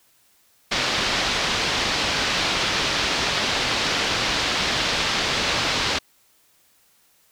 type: low-pass noise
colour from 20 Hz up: white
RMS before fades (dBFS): -23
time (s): 0.71-5.99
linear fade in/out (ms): 10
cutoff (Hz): 4800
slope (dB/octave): 24
effects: white hiss -60 dBFS RMS until 7.31 s